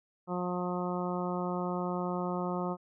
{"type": "harmonic tone", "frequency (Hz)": 179, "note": "F3", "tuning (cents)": 43, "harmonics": [1, 2, 3, 4, 5, 6, 7], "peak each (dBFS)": [-34, -37, -39, -40, -41, -42, -42], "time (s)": [0.27, 2.77], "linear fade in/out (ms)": 50, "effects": []}